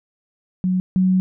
sine tone pair in turn, 184.3 / 186.01 Hz, F#3 / F#3, -7 / +9 cents, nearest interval unison, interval 16 cents, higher second, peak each -16 / -13 dBFS, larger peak second, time 0.64-0.8 / 0.96-1.2 s, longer second, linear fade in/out 0 ms, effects none

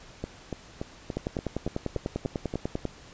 two click trains, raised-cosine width 2 ms, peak -15 / -18 dBFS, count 18 / 9, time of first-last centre 1.17-2.853 / 0.24-2.539 s, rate 10.1 / 3.48 Hz, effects pink hiss -50 dBFS RMS until 3.13 s + resampled to 16000 Hz

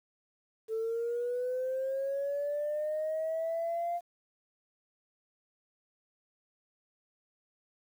sine linear sweep, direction up, 440 to 698.5 Hz, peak -29 dBFS, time 0.68-4.01 s, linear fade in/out 50 ms, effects tanh soft clip ceiling -27 dBFS + 10-bit

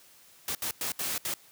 white noise bursts at uneven times, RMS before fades -32 dBFS, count 5, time 0.48-0.55 / 0.62-0.71 / 0.81-0.92 / 0.99-1.18 / 1.25-1.34 s, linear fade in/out 2 ms, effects white hiss -57 dBFS RMS until 1.51 s + high-pass 60 Hz 12 dB/octave

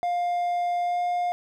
triangle tone with pitch glide, 704 to 708.9 Hz, F5 to F5, +14 to +26 cents, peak -21 dBFS, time 0.03-1.32 s, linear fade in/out 0 ms, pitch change +12 cents, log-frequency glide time 0.83-1 s, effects none

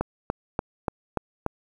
click train, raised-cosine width 1 ms, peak -10 dBFS, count 6, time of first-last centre 0.01-1.463 s, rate 3.44 Hz, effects 8-bit

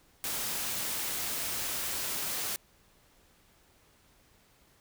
white noise, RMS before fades -34 dBFS, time 0.24-2.56 s, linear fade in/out 0 ms, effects pink hiss -64 dBFS RMS until 4.8 s

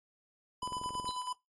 square tone with tremolo, 1000 Hz, B5, 21 cents sharp, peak -36 dBFS, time 0.62-1.33 s, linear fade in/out 5 ms, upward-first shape square, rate 9.2 Hz, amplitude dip 50%
click train, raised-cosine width 2 ms, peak -33 dBFS, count 11, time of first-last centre 0.63-1.091 s, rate 21.7 Hz
sine tone with exponential decay, 4012 Hz, B7, 26 cents sharp, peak -37 dBFS, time 1.08-1.28 s, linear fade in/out 1 ms, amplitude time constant 43 ms
effects noise-tail reverb RT60 0.2 s tail -22 dB re dry + AAC 32 kbps

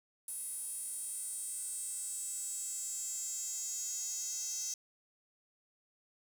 square tone with high-pass filter sweep, 293.7 Hz, D4, in tune, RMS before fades -40 dBFS, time 0.28-4.74 s, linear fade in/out 2 ms, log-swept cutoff 10000 to 6200 Hz, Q 7.9, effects 10-bit

